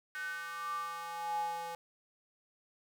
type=tone with high-pass filter sweep; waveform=square; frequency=168.4 Hz; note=E3; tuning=37 cents sharp; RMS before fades=-39 dBFS; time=0.15-1.75 s; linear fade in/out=0 ms; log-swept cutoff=1600 to 690 Hz; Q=9.5; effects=none